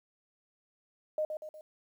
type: tone with echo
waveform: sine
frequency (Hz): 616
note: D#5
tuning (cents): -17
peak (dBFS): -28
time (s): 1.18-1.25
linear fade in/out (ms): 2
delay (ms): 120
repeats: 3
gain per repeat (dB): -6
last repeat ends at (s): 1.61
effects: 11-bit